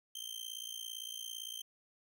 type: tone with amplitude modulation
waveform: sawtooth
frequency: 3136 Hz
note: G7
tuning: in tune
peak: -35 dBFS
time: 0.15-1.62 s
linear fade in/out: 5 ms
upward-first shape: sine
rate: 57.7 Hz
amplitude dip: 90%
effects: none